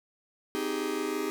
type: chord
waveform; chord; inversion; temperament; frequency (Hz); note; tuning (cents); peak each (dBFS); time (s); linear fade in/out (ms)
45% pulse; Ab major seventh; first; just; 259.6 / 311.5 / 389.3 / 415.3; C4 / Eb4 / G4 / Ab4; -13 / +2 / -12 / 0; -38 / -34 / -34 / -35; 0.55-1.3; 0
effects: none